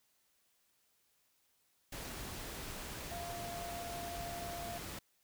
sine tone in noise, 692 Hz, F5, 16 cents flat, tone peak -43 dBFS, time 3.11-4.78 s, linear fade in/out 5 ms, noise pink, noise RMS -45 dBFS, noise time 1.92-4.99 s, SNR -1 dB, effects white hiss -75 dBFS RMS until 5.23 s

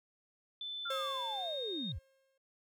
sine tone with pitch glide, 3520 to 3697 Hz, A7 to A#7, 0 to -15 cents, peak -39 dBFS, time 0.61-1.92 s, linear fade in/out 2 ms, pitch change +85 cents, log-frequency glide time 1.3-1.49 s
sine linear sweep, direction down, 1417 to 51.91 Hz, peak -38 dBFS, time 0.85-1.99 s, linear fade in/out 10 ms
45% pulse tone with exponential decay, 536 Hz, C5, 42 cents sharp, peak -36 dBFS, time 0.9-2.38 s, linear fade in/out 5 ms, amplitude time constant 320 ms
effects none

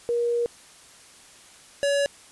sine / square tone pair in turn, 474.5 / 565.5 Hz, A#4 / C#5, +31 / +34 cents, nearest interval minor third, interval 303 cents, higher second, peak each -21 dBFS, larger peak neither, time 0.09-0.46 / 1.83-2.06 s, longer first, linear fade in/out 0 ms, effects white hiss -50 dBFS RMS until 2.31 s + resampled to 24000 Hz

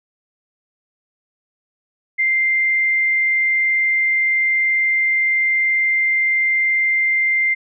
sine tone, 2093 Hz, C7, in tune, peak -14 dBFS, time 2.18-7.55 s, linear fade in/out 20 ms, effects none

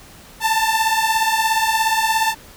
sawtooth beating tone pair, 880 / 897 Hz, A5 / A5, 0 / +33 cents, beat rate 17 Hz, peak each -15 dBFS, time 0.4-2.35 s, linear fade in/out 50 ms, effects pink hiss -43 dBFS RMS until 2.56 s

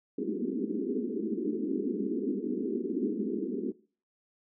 pink band-pass noise, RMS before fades -32 dBFS, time 0.18-3.72 s, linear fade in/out 5 ms, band 200 to 430 Hz, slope 96 dB/octave, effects noise-tail reverb RT60 0.4 s tail -20 dB re dry

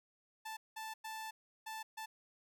sawtooth tone bursts at uneven times, 880 Hz, A5, in tune, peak -39 dBFS, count 5, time 0.45-0.57 / 0.76-0.94 / 1.04-1.31 / 1.66-1.83 / 1.97-2.06 s, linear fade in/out 10 ms, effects none

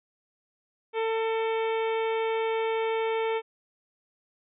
harmonic tone with a mistuned harmonic, 447.9 Hz, A4, 31 cents sharp, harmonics 1 / 2 / 3 / 4 / 5 / 6 / 7 / 8, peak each -26 / -32 / -40 / -43 / -38 / -44 / -45 / -49 dBFS, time 0.93-3.42 s, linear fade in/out 50 ms, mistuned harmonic 6, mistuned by -33 cents, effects none

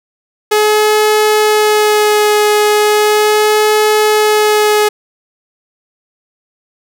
sawtooth tone with vibrato, 423.5 Hz, G#4, 34 cents sharp, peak -4 dBFS, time 0.51-4.89 s, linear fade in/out 10 ms, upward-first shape sine, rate 0.37 Hz, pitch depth 14 cents each way, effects none

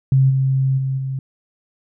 sine tone with level steps, 133.5 Hz, C3, 35 cents sharp, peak -10 / -14 / -18 / -21 dBFS, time 0.12-1.19 s, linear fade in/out 2 ms, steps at 0.29 / 0.77 / 0.97 s, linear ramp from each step 20 ms, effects none

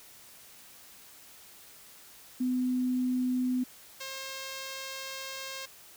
sine / 5% pulse tone pair in turn, 252.3 / 534.6 Hz, B3 / C5, +37 / +37 cents, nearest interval octave + minor second, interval 1300 cents, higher second, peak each -26 dBFS, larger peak neither, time 2.4-3.64 / 4-5.66 s, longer second, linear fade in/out 10 ms, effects white hiss -53 dBFS RMS until 5.96 s

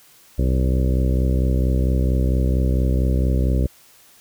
harmonic tone with a mistuned harmonic, 64.4 Hz, C2, 27 cents flat, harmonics 1 / 2 / 3 / 4 / 5 / 6 / 7 / 8 / 9, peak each -17 / -23 / -27 / -29 / -31 / -33 / -34 / -35 / -36 dBFS, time 0.38-3.67 s, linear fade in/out 10 ms, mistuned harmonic 9, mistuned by -26 cents, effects white hiss -51 dBFS RMS until 4.2 s

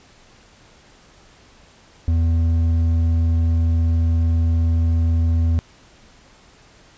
sine tone with hard clipping, 82.7 Hz, E2, 6 cents sharp, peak -16 dBFS, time 2.08-5.59 s, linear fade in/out 0 ms, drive 5 dB, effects pink hiss -50 dBFS RMS until 6.97 s + resampled to 16000 Hz

